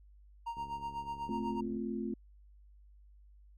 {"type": "tone with tremolo", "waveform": "triangle", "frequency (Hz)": 931, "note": "A#5", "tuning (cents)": -2, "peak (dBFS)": -33, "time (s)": [0.46, 1.61], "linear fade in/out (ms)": 10, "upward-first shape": "sine", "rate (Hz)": 8.1, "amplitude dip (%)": 75}
{"type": "click train", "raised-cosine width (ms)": 3, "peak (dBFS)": -40, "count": 85, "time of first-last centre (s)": [0.57, 1.765], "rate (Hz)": 70.3}
{"type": "chord", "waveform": "sine", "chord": "F major", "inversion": "first", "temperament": "equal", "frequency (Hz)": [220, 261.6, 349.2], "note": ["A3", "C4", "F4"], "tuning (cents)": [0, 0, 0], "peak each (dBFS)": [-37, -40, -40], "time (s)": [1.29, 2.14], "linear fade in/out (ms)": 2}
{"effects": ["added 50 Hz sine -56 dBFS peak until 3.57 s"]}